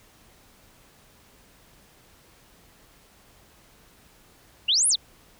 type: exponential two-way sweep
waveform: sine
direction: up then down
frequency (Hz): 2671 to 11175 to 3271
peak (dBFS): -18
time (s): 4.68-4.96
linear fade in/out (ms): 10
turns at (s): 4.88
effects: pink hiss -56 dBFS RMS until 5.39 s